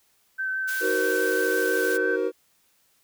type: tone with vibrato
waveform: sine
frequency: 1540 Hz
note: G6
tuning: 31 cents flat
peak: -25 dBFS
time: 0.38-2.17 s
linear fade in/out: 20 ms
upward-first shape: sine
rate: 6 Hz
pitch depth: 12 cents each way
type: high-pass noise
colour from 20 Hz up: white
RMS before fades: -36 dBFS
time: 0.67-1.98 s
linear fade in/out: 20 ms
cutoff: 1300 Hz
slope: 12 dB/octave
type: chord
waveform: triangle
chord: C half-diminished seventh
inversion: first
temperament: just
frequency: 314 / 376.7 / 470.9 / 523.3 Hz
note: Eb4 / Gb4 / Bb4 / C5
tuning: +16 / +31 / +18 / 0 cents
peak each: -30 / -25 / -24 / -30 dBFS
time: 0.8-2.32 s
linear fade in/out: 50 ms
effects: white hiss -65 dBFS RMS until 3.03 s